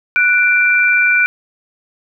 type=tone pair together; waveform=sine; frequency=1478 / 2356 Hz; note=F#6 / D7; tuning=-2 / +5 cents; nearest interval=minor sixth; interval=807 cents; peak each=-12 dBFS; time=0.16-1.26 s; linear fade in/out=0 ms; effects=none